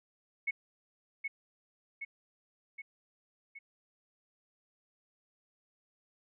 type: tone with echo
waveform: sine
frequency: 2200 Hz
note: C#7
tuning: 14 cents flat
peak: -29 dBFS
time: 0.47-0.51 s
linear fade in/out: 10 ms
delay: 770 ms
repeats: 4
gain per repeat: -4 dB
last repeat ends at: 3.59 s
effects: none

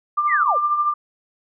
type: tone with tremolo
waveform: sine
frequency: 1190 Hz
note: D6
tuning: 22 cents sharp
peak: -14 dBFS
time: 0.17-0.94 s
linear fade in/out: 10 ms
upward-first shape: triangle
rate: 13 Hz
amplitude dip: 60%
type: linear sweep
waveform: sine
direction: down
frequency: 2217 to 415.3 Hz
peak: -18 dBFS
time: 0.27-0.58 s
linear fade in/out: 50 ms
effects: none

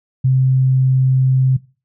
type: tone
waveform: sine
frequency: 130.81 Hz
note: C3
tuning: in tune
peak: -10 dBFS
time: 0.24-1.57 s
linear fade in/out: 10 ms
effects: noise-tail reverb RT60 0.3 s tail -19 dB re dry

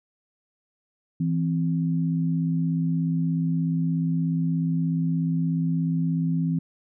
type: tone pair together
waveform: sine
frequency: 164.81 / 261.6 Hz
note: E3 / C4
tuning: 0 / 0 cents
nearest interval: minor sixth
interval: 800 cents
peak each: -22 / -28 dBFS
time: 1.2-6.59 s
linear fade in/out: 5 ms
effects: none

